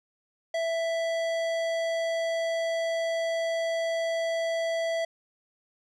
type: tone with tanh clipping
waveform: sine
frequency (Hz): 661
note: E5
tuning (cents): +5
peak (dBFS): -28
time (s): 0.54-5.05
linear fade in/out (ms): 5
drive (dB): 17
effects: none

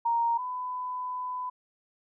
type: tone pair in turn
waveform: sine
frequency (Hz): 932.3 / 1001.8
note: A#5 / B5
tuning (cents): 0 / +24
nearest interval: minor second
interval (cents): 124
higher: second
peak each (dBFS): -23 / -31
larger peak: first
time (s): 0.05-0.38 / 0.38-1.5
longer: second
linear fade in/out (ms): 10
effects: none

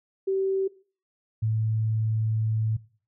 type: tone pair in turn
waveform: sine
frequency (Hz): 385.4 / 110.1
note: G4 / A2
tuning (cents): -29 / +2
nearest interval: octave + minor seventh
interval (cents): 2169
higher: first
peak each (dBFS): -22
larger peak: neither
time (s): 0.27-0.68 / 1.42-2.77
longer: second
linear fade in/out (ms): 10
effects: noise-tail reverb RT60 0.4 s tail -19 dB re dry

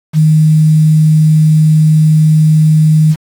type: tone with quantisation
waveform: sine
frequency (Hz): 155.56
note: D#3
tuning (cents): 0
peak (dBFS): -4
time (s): 0.13-3.16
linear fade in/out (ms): 50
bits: 5
effects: AAC 64 kbps

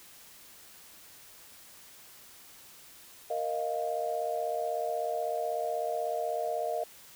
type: chord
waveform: sine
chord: Bb suspended fourth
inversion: none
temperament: equal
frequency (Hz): 466.2 / 622.3 / 698.5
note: Bb4 / Eb5 / F5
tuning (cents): 0 / 0 / 0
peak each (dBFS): -36 / -33 / -33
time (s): 3.3-6.84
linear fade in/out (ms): 5
effects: white hiss -53 dBFS RMS until 7.15 s

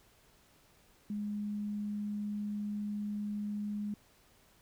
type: tone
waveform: sine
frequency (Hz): 207.4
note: G#3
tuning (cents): -2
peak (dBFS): -34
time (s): 1.1-3.94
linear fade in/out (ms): 2
effects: pink hiss -65 dBFS RMS until 4.61 s

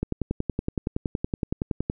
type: click train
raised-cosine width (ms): 3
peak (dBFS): -12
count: 21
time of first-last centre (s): 0.03-1.899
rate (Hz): 10.7
effects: none

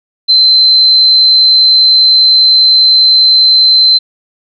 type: tone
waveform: sine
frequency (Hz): 4085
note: C8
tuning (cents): -42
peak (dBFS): -3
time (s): 0.28-3.99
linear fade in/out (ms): 20
effects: none

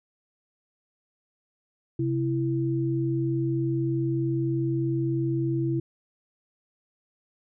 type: tone pair together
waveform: sine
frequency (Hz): 132.25 / 332.1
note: C3 / E4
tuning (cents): +19 / +13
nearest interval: octave + major third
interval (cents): 1594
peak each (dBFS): -26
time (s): 1.99-5.8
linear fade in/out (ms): 5
effects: none

